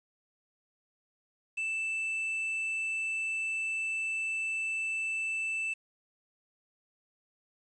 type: tone with quantisation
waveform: triangle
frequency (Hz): 2646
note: E7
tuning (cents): +6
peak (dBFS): -29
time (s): 1.57-5.74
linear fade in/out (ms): 10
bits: 9
effects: resampled to 22050 Hz